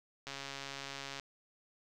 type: click train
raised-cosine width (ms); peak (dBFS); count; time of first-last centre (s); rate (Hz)
0.2; -25; 129; 0.27-1.198; 138
effects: none